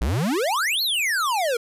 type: exponential two-way sweep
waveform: square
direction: up then down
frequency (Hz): 51.91 to 4435 to 451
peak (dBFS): -21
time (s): 0.01-1.57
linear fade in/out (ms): 5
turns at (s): 0.82
effects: resampled to 32000 Hz